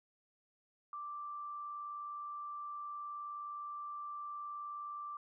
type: tone with amplitude modulation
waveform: sine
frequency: 1174.7 Hz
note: D6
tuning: in tune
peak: -40 dBFS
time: 0.93-5.17 s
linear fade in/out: 2 ms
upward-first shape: sine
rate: 99.3 Hz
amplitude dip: 25%
effects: none